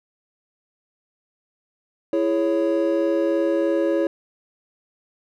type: chord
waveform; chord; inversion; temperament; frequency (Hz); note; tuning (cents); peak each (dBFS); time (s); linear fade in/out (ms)
triangle; C# minor; first; just; 332.6 / 415.8 / 554.4; E4 / G#4 / C#5; +16 / +2 / 0; -19 / -24 / -20; 2.13-4.07; 2
effects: none